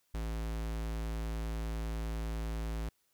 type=tone; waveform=square; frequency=55 Hz; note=A1; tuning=in tune; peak=-35 dBFS; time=0.14-2.89 s; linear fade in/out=5 ms; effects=white hiss -75 dBFS RMS until 3.13 s